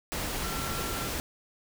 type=tone in noise; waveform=sine; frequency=1357 Hz; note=E6; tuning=50 cents sharp; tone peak=-39 dBFS; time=0.44-1.08 s; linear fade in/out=0 ms; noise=pink; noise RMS=-33 dBFS; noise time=0.12-1.2 s; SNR=-9 dB; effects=none